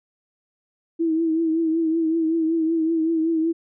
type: tone with vibrato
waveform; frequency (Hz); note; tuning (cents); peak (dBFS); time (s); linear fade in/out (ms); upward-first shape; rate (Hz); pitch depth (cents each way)
sine; 324.8; E4; -26; -18; 0.99-3.53; 20; triangle; 5.3; 57
effects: none